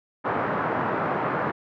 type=band-pass noise; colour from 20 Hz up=white; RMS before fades=-26 dBFS; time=0.24-1.52 s; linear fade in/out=20 ms; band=110 to 1400 Hz; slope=24 dB/octave; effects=none